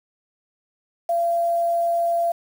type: tone with quantisation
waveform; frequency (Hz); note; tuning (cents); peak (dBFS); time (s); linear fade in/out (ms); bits
sine; 682; F5; -41; -18; 1.09-2.32; 5; 7
effects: none